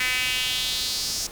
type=tone with high-pass filter sweep; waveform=sawtooth; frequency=253.7 Hz; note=B3; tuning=47 cents sharp; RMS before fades=-26 dBFS; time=0-1.27 s; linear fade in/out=5 ms; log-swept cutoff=2100 to 5700 Hz; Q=3.1; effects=pink hiss -41 dBFS RMS until 1.31 s